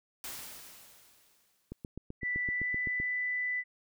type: noise with exponential decay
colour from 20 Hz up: white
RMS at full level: -40 dBFS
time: 0.24-1.85 s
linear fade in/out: 1 ms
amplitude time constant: 350 ms
type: click train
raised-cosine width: 3 ms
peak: -27 dBFS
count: 11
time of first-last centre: 1.72-3 s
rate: 7.81 Hz
type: tone with pitch glide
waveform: sine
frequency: 1975.5 to 1990.4 Hz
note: B6 to B6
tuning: 0 to +13 cents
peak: -30 dBFS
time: 2.21-3.64 s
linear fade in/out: 50 ms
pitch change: +13 cents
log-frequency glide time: 2.51-2.74 s
effects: none